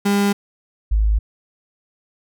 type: tone pair in turn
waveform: 35% pulse / sine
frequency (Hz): 201.5 / 52.94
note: G3 / G#1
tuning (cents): +48 / +34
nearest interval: octave + major seventh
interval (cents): 2314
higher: first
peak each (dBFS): -13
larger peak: neither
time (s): 0.05-0.33 / 0.91-1.19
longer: neither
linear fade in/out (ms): 10
effects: none